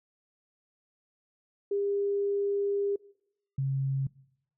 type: tone pair in turn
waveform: sine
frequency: 402.2 / 135.43 Hz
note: G4 / C#3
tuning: +44 / -40 cents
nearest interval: octave + perfect fifth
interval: 1884 cents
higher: first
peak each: -26 dBFS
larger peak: neither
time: 1.71-2.96 / 3.58-4.07 s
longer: first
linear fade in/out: 5 ms
effects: noise-tail reverb RT60 0.8 s tail -22 dB re dry